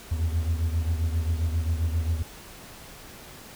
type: beating tone pair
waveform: triangle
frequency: 80.3 / 87.8 Hz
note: E2 / F2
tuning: -45 / +10 cents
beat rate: 7.5 Hz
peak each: -22 / -28 dBFS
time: 0.11-2.23 s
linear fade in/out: 10 ms
effects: pink hiss -45 dBFS RMS until 3.55 s